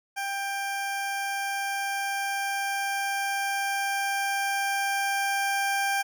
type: tone with level ramp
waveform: 20% pulse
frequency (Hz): 792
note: G5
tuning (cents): +18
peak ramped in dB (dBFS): -24 to -19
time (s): 0.16-6.03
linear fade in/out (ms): 20
effects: none